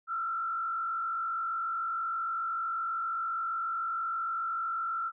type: tone with frequency modulation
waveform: sine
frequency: 1346 Hz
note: E6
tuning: 36 cents sharp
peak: -30 dBFS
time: 0.07-5.12 s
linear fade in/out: 50 ms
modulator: 46.5 Hz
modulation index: 0.87
effects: none